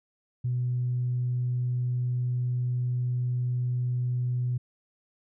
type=tone; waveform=sine; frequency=123.8 Hz; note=B2; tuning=5 cents sharp; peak=-24 dBFS; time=0.44-4.58 s; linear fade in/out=10 ms; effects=tanh soft clip ceiling -20 dBFS